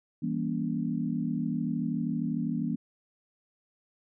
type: chord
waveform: sine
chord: E diminished seventh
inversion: none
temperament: just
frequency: 164.81 / 197.78 / 237.3 / 284.8 Hz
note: E3 / G3 / Bb3 / Db4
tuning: 0 / +16 / +31 / +47 cents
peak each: -33 / -35 / -31 / -35 dBFS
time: 0.22-2.76 s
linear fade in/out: 10 ms
effects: none